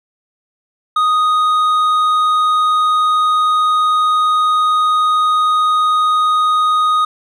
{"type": "tone with hard clipping", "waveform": "sine", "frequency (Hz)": 1244.5, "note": "D#6", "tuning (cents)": 0, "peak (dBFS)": -12, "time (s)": [0.96, 7.05], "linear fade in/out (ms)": 5, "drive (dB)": 5, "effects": []}